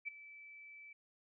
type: tone with ADSR envelope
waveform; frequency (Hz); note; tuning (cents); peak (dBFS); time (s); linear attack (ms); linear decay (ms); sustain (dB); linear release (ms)
sine; 2313; D7; -27; -36; 0.05-0.93; 30; 10; -16; 5
effects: none